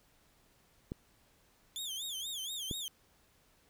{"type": "clicks", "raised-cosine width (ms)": 3, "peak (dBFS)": -25, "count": 2, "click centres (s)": [0.919, 2.712]}
{"type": "tone with vibrato", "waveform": "sawtooth", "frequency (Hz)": 3400, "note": "G#7", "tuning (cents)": 40, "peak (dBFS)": -35, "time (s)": [1.76, 2.88], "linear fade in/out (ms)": 0, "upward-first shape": "sine", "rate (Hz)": 4.2, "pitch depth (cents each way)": 180}
{"effects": ["pink hiss -68 dBFS RMS until 3.69 s"]}